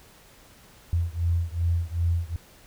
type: beating tone pair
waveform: sine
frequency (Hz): 84 / 86.6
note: E2 / F2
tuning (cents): +33 / -14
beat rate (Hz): 2.6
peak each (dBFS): -25 / -26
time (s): 0.93-2.36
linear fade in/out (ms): 0
effects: pink hiss -53 dBFS RMS until 2.66 s